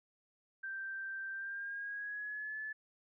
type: tone with pitch glide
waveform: sine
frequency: 1568 to 1729.8 Hz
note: G6 to A6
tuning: 0 to -30 cents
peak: -39 dBFS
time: 0.63-2.73 s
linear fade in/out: 10 ms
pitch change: +170 cents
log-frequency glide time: 1.32-2.58 s
effects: none